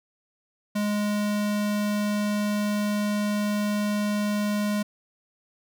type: tone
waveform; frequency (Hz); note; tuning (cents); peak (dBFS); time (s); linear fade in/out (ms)
square; 207.7; G#3; 0; -24; 0.75-4.83; 10
effects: none